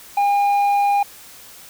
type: tone with tanh clipping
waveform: sine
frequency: 809 Hz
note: G#5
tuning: 46 cents flat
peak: -15 dBFS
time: 0.17-1.03 s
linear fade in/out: 5 ms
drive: 5 dB
effects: white hiss -42 dBFS RMS until 1.69 s